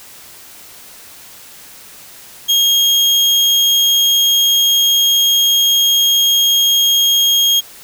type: tone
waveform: 35% pulse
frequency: 3253 Hz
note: G#7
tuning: 37 cents flat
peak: -8 dBFS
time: 2.48-7.61 s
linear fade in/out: 20 ms
effects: white hiss -38 dBFS RMS until 7.83 s